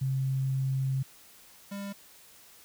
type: tone pair in turn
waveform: sine / square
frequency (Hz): 133.4 / 199.87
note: C3 / G3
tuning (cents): +34 / +34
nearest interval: perfect fifth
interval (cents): 700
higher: second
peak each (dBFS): -26 / -36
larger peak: first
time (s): 0.01-1.03 / 1.71-1.93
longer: first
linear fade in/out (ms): 10
effects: white hiss -55 dBFS RMS until 2.64 s